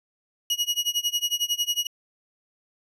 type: tone with tremolo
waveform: 30% pulse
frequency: 2900 Hz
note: F#7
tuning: 35 cents flat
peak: -17 dBFS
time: 0.5-1.87 s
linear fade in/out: 2 ms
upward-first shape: sine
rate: 11 Hz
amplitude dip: 95%
effects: resampled to 32000 Hz